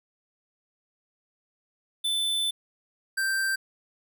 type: tone pair in turn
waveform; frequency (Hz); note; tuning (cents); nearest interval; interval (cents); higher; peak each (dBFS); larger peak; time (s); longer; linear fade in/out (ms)
square; 3520 / 1568; A7 / G6; 0 / 0; octave + major second; 1400; first; -25; neither; 2.04-2.51 / 3.17-3.56; first; 10
effects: none